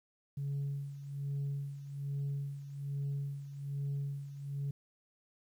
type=tone with tremolo; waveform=sine; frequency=140.5 Hz; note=C#3; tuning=24 cents sharp; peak=-31 dBFS; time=0.37-4.71 s; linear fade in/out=5 ms; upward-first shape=sine; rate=1.2 Hz; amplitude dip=75%; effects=tanh soft clip ceiling -31 dBFS + 11-bit